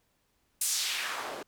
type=noise with band-pass filter sweep; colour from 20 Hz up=white; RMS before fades=-33 dBFS; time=0.61-1.43 s; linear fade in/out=5 ms; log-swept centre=9600 to 410 Hz; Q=1.4; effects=pink hiss -73 dBFS RMS until 1.47 s